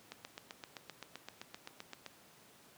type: click train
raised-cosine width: 0.2 ms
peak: -27 dBFS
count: 16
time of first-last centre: 0.12-2.063 s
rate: 7.72 Hz
effects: pink hiss -61 dBFS RMS until 2.77 s + high-pass 150 Hz 12 dB/octave